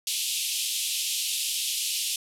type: band-pass noise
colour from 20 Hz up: pink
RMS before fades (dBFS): -29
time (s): 0.07-2.16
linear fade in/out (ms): 2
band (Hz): 2700 to 13000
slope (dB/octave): 48
effects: none